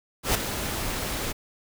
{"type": "noise with ADSR envelope", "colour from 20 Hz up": "pink", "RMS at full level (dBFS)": -20, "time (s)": [0.23, 1.33], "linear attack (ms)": 120, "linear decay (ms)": 4, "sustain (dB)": -10, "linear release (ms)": 20, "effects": []}